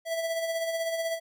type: tone with tremolo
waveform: square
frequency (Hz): 659.3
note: E5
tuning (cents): 0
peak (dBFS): -27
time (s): 0.05-1.2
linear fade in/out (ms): 50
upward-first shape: sine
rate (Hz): 16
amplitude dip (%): 45
effects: none